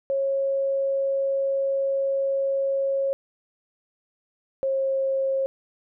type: tone pair in turn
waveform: sine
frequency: 546 / 537.9 Hz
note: C#5 / C5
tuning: -26 / +48 cents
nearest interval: unison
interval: 26 cents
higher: first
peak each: -21 dBFS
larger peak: neither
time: 0.1-3.13 / 4.63-5.46 s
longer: first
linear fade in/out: 0 ms
effects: none